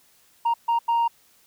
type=tone bursts at uneven times; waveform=sine; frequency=932.3 Hz; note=A#5; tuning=in tune; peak=-16 dBFS; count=3; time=0.45-0.54 / 0.68-0.79 / 0.88-1.08 s; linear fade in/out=10 ms; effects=tanh soft clip ceiling -17 dBFS + white hiss -59 dBFS RMS until 1.46 s